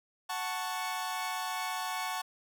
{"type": "chord", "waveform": "sawtooth", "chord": "F# minor", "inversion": "none", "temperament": "equal", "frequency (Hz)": [740, 880, 1108.7], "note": ["F#5", "A5", "C#6"], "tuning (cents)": [0, 0, 0], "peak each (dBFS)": -34, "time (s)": [0.29, 2.22], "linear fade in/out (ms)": 10, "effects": []}